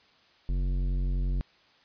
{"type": "tone with tanh clipping", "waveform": "triangle", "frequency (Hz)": 45.78, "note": "F#1", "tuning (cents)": -18, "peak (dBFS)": -27, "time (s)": [0.49, 1.41], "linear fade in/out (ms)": 0, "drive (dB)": 17, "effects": ["white hiss -61 dBFS RMS until 1.84 s", "resampled to 11025 Hz"]}